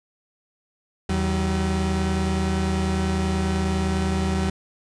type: tone pair together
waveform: 35% pulse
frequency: 79.89 / 190 Hz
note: D#2 / F#3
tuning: +46 / +46 cents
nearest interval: octave + minor third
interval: 1500 cents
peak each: -22 dBFS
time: 1.09-4.5 s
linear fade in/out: 5 ms
effects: resampled to 22050 Hz